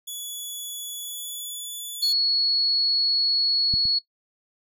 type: tone with pitch glide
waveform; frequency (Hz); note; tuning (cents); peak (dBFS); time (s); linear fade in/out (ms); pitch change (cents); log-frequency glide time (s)
10% pulse; 3406 to 3452; G#7 to A7; +43 to -34; -25; 0.07-2.13; 10; +23; 0.94-1.78
type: tone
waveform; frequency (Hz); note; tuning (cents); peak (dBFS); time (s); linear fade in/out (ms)
sine; 4365; C#8; -28; -19; 2.02-3.99; 10
type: clicks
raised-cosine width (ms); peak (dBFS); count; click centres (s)
5; -19 / -27; 2; 3.739 / 3.854
effects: noise-tail reverb RT60 0.1 s tail -19 dB re dry